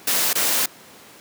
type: noise with dropouts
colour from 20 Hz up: white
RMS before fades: -20 dBFS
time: 0.07-0.66 s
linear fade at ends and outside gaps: 5 ms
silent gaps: 0.332-0.353 s
effects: pink hiss -45 dBFS RMS until 1.2 s + high-pass 200 Hz 12 dB/octave